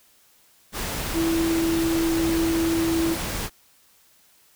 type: tone in noise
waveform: sine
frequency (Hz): 329.6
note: E4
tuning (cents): 0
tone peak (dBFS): -20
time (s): 1.13-3.17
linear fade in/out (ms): 50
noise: pink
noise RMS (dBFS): -29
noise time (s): 0.72-3.5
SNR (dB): +6
effects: white hiss -58 dBFS RMS until 4.55 s